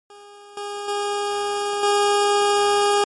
20% pulse tone with level steps, 408.6 Hz, G#4, 28 cents flat, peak -37 / -23 / -17 / -11 dBFS, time 0.1-3.04 s, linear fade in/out 2 ms, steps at 0.57 / 0.88 / 1.83 s, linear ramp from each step 2 ms, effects MP3 48 kbps

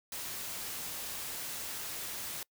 white noise, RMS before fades -40 dBFS, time 0.12-2.43 s, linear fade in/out 2 ms, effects noise-tail reverb RT60 0.1 s tail -25 dB re dry

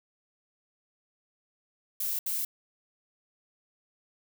violet noise bursts at uneven times, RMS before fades -31 dBFS, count 2, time 2-2.19 / 2.26-2.45 s, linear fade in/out 5 ms, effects none

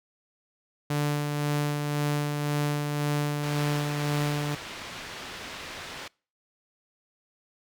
sawtooth tone with tremolo, 146.83 Hz, D3, in tune, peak -20 dBFS, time 0.9-4.55 s, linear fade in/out 5 ms, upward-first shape sine, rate 1.9 Hz, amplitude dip 35%
white low-pass noise, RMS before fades -40 dBFS, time 3.43-6.08 s, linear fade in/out 5 ms, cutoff 3400 Hz, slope 12 dB/octave
effects noise-tail reverb RT60 0.4 s tail -26 dB re dry

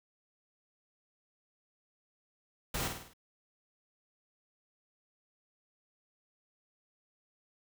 pink noise with echo, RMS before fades -35 dBFS, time 2.74-2.88 s, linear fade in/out 5 ms, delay 51 ms, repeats 5, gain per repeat -5 dB, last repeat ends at 3.135 s, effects none

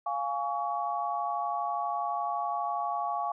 sine chord, Db major, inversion first, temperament equal with one note detuned, 698.5 / 830.6 / 1126.8 Hz, F5 / Ab5 / Db6, 0 / 0 / +28 cents, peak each -33 dBFS, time 0.06-3.32 s, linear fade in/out 5 ms, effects none

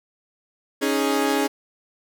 sawtooth chord, C# suspended second, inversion none, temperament equal, 277.2 / 311.1 / 415.3 Hz, C#4 / D#4 / G#4, 0 / 0 / 0 cents, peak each -19 / -22 / -20 dBFS, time 0.81-1.48 s, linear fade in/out 20 ms, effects none

